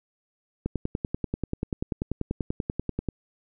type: click train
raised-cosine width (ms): 3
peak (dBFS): -14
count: 26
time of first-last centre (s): 0.66-3.087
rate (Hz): 10.3
effects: none

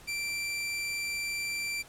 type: tone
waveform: sawtooth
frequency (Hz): 2349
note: D7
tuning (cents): 0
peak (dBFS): -28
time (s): 0.07-1.83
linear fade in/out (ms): 20
effects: pink hiss -53 dBFS RMS until 1.88 s + low-pass 12000 Hz 12 dB/octave

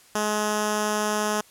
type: tone with notch filter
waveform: 5% pulse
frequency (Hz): 211.3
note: G#3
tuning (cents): +30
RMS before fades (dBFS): -25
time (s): 0.15-1.41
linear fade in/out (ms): 5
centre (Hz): 2200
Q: 1.1
effects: white hiss -54 dBFS RMS until 1.5 s + low-pass 12000 Hz 12 dB/octave

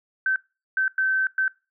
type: tone bursts at uneven times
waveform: sine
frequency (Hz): 1542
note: G6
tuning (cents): -29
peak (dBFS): -19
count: 4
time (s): 0.26-0.36 / 0.77-0.88 / 0.98-1.27 / 1.38-1.48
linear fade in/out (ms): 2
effects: noise-tail reverb RT60 0.3 s tail -23 dB re dry

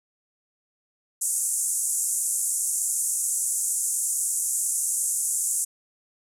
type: band-pass noise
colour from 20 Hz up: pink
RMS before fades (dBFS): -26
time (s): 1.21-5.65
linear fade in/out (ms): 10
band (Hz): 7000 to 11000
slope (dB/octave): 48
effects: none

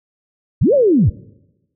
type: linear two-way sweep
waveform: sine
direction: up then down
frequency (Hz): 67.3 to 596 to 67.3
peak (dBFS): -9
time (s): 0.61-1.1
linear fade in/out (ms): 10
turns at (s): 0.74
effects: noise-tail reverb RT60 1.0 s tail -22 dB re dry

